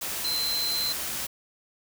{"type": "tone in noise", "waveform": "sine", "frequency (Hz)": 4087, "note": "C8", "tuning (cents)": -41, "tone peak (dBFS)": -26, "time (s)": [0.24, 0.93], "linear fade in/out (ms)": 10, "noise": "white", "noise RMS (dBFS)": -32, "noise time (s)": [0.01, 1.27], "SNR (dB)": 3, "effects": []}